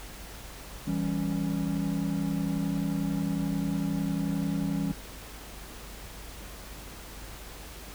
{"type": "chord", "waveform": "triangle", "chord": "C# diminished", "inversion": "first", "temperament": "equal", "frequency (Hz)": [164.81, 196, 277.2], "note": ["E3", "G3", "C#4"], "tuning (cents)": [0, 0, 0], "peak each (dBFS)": [-29, -29, -30], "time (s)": [0.87, 4.92], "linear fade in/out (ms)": 5, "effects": ["added 50 Hz sine -45 dBFS peak until 7.94 s", "pink hiss -45 dBFS RMS until 7.94 s"]}